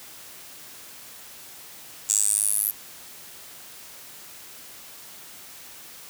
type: tone with high-pass filter sweep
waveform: 10% pulse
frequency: 103.7 Hz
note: G#2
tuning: 2 cents flat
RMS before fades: -23 dBFS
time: 2.09-2.71 s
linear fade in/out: 5 ms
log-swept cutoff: 7300 to 12000 Hz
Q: 9.6
effects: white hiss -44 dBFS RMS until 6.09 s + high-pass 60 Hz 12 dB/octave